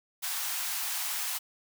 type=high-pass noise; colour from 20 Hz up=white; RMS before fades=-33 dBFS; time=0.22-1.39 s; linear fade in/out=20 ms; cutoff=700 Hz; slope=48 dB/octave; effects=none